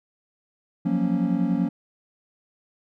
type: chord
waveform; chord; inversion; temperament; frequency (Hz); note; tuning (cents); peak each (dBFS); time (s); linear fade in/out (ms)
triangle; Gb major seventh; third; equal; 174.61 / 185 / 233.1 / 277.2; F3 / Gb3 / Bb3 / Db4; 0 / 0 / 0 / 0; -24; 0.85-1.69; 10
effects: none